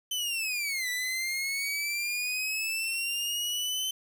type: linear two-way sweep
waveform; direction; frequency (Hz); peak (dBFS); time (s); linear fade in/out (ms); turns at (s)
sawtooth; down then up; 3074 to 1964 to 3074; -26; 0.11-3.91; 5; 0.89
effects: 9-bit